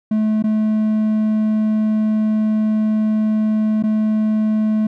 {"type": "tone with dropouts", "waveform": "triangle", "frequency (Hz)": 215.9, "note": "A3", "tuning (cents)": -33, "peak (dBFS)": -12, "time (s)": [0.11, 4.87], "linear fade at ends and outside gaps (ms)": 5, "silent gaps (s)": [[0.425, 0.439], [3.826, 3.836]], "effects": []}